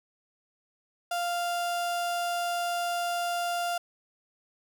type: tone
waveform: 35% pulse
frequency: 697 Hz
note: F5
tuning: 4 cents flat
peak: -26 dBFS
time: 1.11-3.78 s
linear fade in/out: 5 ms
effects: none